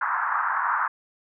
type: band-pass noise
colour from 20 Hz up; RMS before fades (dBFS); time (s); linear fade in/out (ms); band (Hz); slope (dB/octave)
pink; -25; 0.01-0.88; 5; 910 to 1600; 48
effects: none